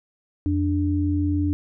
sine tone pair together, 87.32 / 293.7 Hz, F2 / D4, 0 / 0 cents, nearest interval octave + major sixth, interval 2100 cents, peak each -22 dBFS, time 0.46-1.53 s, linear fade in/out 0 ms, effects none

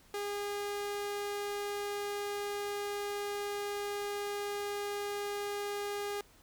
sawtooth tone, 408 Hz, G#4, 31 cents flat, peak -31 dBFS, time 0.14-6.21 s, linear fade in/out 2 ms, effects pink hiss -62 dBFS RMS until 6.42 s

